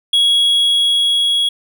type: tone with level ramp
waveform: triangle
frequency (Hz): 3328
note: G#7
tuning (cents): +3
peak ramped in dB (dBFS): -8 to -11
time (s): 0.13-1.49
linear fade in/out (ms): 5
effects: none